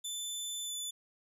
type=tone with pitch glide; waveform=20% pulse; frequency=3520 to 3490 Hz; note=A7 to A7; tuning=0 to -15 cents; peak=-31 dBFS; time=0.04-0.91 s; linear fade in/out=10 ms; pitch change=-15 cents; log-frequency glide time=0.64-0.73 s; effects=none